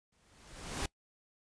pink noise with exponential growth, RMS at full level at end -34 dBFS, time 0.12-0.86 s, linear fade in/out 5 ms, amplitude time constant 160 ms, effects noise-tail reverb RT60 0.1 s tail -22 dB re dry + resampled to 22050 Hz

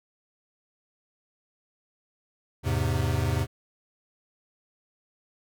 square chord, E augmented, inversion none, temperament equal, 82.41 / 103.83 / 130.81 Hz, E2 / G#2 / B#2, 0 / 0 / 0 cents, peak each -29 dBFS, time 2.63-3.47 s, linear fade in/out 50 ms, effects none

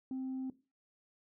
sine tone, 261.6 Hz, C4, in tune, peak -34 dBFS, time 0.11-0.5 s, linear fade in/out 2 ms, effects noise-tail reverb RT60 0.3 s tail -17 dB re dry + tanh soft clip ceiling -34 dBFS

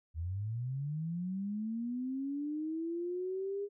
sine linear sweep, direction up, 77 to 409.5 Hz, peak -34 dBFS, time 0.14-3.69 s, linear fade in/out 50 ms, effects none

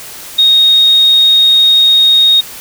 sine tone, 3729 Hz, A#7, in tune, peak -4 dBFS, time 0.38-2.41 s, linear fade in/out 10 ms, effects white hiss -29 dBFS RMS until 2.6 s

